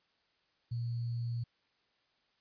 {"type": "tone with sample-and-hold", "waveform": "sine", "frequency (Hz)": 118.2, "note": "A#2", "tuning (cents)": 24, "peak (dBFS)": -33, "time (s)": [0.71, 1.44], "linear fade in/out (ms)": 10, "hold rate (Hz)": 4410, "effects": ["white hiss -74 dBFS RMS until 2.4 s", "resampled to 11025 Hz"]}